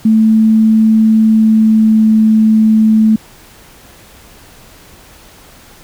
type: tone with pitch glide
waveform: sine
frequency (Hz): 220 to 218.6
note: A3 to A3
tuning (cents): 0 to -11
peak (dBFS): -5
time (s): 0.05-3.16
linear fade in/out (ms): 5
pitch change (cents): -11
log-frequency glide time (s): 1.19-2.07
effects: pink hiss -40 dBFS RMS until 5.83 s